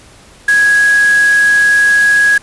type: tone in noise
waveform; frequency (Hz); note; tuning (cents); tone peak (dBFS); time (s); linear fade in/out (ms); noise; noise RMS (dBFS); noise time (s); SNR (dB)
sine; 1661.2; G#6; 0; -6; 0.48-2.38; 5; white; -23; 0.48-2.38; +14
effects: pink hiss -41 dBFS RMS until 2.42 s + resampled to 24000 Hz